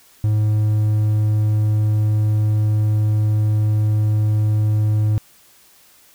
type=tone; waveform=triangle; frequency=106.7 Hz; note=G#2; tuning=47 cents sharp; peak=-12 dBFS; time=0.24-5.18 s; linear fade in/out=0 ms; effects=white hiss -51 dBFS RMS until 6.14 s